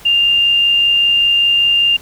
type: tone with amplitude modulation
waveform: sine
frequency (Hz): 2800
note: F7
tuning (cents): +4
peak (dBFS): -8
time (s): 0.05-1.97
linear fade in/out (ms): 10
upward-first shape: sine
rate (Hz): 65.1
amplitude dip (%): 25
effects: pink hiss -39 dBFS RMS until 2.01 s